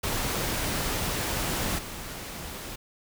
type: noise with level steps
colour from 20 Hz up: pink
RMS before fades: -29 / -38 dBFS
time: 0.03-2.76 s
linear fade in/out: 10 ms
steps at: 1.78 s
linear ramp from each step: 10 ms
effects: none